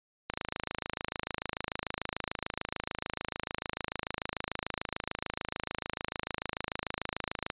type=click train; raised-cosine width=0.3 ms; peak=-16 dBFS; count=194; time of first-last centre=0.3-7.501 s; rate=26.8 Hz; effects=resampled to 8000 Hz